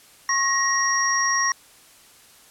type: tone cluster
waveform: sine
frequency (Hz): 1090 / 1885 / 5630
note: C#6 / A#6 / F8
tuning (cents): -29 / +19 / +13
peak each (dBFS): -23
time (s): 0.29-1.52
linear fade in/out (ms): 2
effects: white hiss -51 dBFS RMS until 2.5 s + low-pass 12000 Hz 12 dB/octave